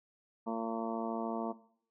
harmonic tone, 113.7 Hz, A#2, 43 cents flat, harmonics 2 / 3 / 4 / 5 / 6 / 7 / 8 / 9 / 10, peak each -36 / -43 / -42 / -47 / -41 / -52 / -41 / -50 / -46 dBFS, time 0.46-1.53 s, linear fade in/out 20 ms, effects noise-tail reverb RT60 0.6 s tail -17 dB re dry

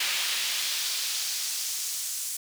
brown noise with high-pass filter sweep, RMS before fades -30 dBFS, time 0-2.37 s, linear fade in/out 5 ms, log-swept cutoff 2800 to 7700 Hz, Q 1.2, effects none

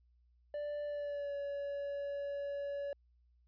triangle tone with pitch glide, 587 to 566.7 Hz, D5 to C#5, -1 to +38 cents, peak -35 dBFS, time 0.54-2.93 s, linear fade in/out 2 ms, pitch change -61 cents, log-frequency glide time 0.85-1.35 s, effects added 60 Hz sine -66 dBFS peak until 3.47 s + resampled to 11025 Hz

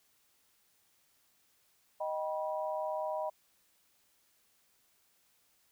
sine chord, Eb augmented, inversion none, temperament just, 622.3 / 777.8 / 972.3 Hz, Eb5 / G5 / B5, 0 / -14 / -27 cents, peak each -35 / -40 / -39 dBFS, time 2-3.3 s, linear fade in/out 10 ms, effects white hiss -71 dBFS RMS until 5.71 s

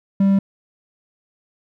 triangle tone, 196 Hz, G3, in tune, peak -10 dBFS, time 0.2-0.39 s, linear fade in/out 5 ms, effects none

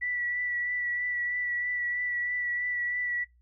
sine tone with vibrato, 1957 Hz, B6, 16 cents flat, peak -28 dBFS, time 0.01-3.25 s, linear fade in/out 20 ms, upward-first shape triangle, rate 3.1 Hz, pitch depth 21 cents each way, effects noise-tail reverb RT60 0.2 s tail -22 dB re dry + added 60 Hz sine -59 dBFS peak until 3.41 s

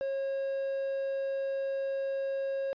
triangle tone with quantisation, 544 Hz, C#5, 33 cents flat, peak -28 dBFS, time 0.01-2.73 s, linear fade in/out 0 ms, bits 8, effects resampled to 11025 Hz

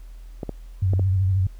clicks, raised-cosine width 2 ms, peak -15 dBFS, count 4, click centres 0.432 / 0.493 / 0.935 / 0.995 s
sine tone with vibrato, 94.8 Hz, F#2, 43 cents sharp, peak -17 dBFS, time 0.82-1.47 s, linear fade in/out 5 ms, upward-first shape sine, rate 13 Hz, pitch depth 61 cents each way
effects added 41 Hz sine -37 dBFS peak until 1.59 s + pink hiss -59 dBFS RMS until 1.59 s

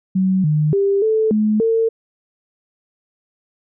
sine tone with pitch steps, 188.4 / 151.7 / 396.7 / 438.5 / 213.7 / 451.5 Hz, F#3 / D#3 / G4 / A4 / G#3 / A4, +32 / -44 / +21 / -6 / +50 / +45 cents, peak -13 dBFS, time 0.15-1.89 s, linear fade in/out 10 ms, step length 290 ms, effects none

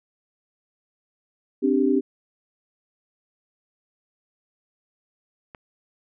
sine chord, C suspended second, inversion none, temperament equal with one note detuned, 262.7 / 293.7 / 392 Hz, C4 / D4 / G4, +7 / 0 / 0 cents, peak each -21 / -22 / -22 dBFS, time 1.62-2.01 s, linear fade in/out 20 ms
click, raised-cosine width 0.5 ms, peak -25 dBFS, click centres 5.548 s
effects none

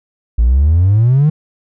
triangle exponential sweep, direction up, 54.1 to 158.3 Hz, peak -4 dBFS, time 0.38-1.3 s, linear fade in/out 10 ms, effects tanh soft clip ceiling -3 dBFS

